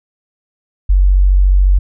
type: tone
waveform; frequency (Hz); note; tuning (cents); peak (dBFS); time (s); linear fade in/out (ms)
sine; 47.07; F#1; +30; -6; 0.89-1.79; 10
effects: none